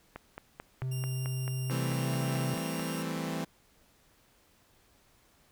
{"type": "click train", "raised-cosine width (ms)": 0.5, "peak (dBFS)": -25, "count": 13, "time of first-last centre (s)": [0.16, 2.797], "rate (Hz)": 4.55}
{"type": "tone with pitch glide", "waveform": "triangle", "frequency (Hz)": [130, 133.73], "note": ["C3", "C3"], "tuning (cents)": [-11, 38], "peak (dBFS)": -29, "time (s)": [0.82, 2.54], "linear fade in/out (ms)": 0, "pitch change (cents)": 49, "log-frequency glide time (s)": [1.7, 2.19]}
{"type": "tone", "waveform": "10% pulse", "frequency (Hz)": 2794, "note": "F7", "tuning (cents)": 0, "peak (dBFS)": -34, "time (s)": [0.91, 3.03], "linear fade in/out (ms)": 10}
{"type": "chord", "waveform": "sawtooth", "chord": "A minor seventh", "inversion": "second", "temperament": "equal", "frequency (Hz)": [164.81, 196, 220, 261.6], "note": ["E3", "G3", "A3", "C4"], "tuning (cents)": [0, 0, 0, 0], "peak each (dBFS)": [-32, -37, -36, -34], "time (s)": [1.7, 3.45], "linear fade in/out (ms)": 10}
{"effects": ["pink hiss -65 dBFS RMS until 5.51 s"]}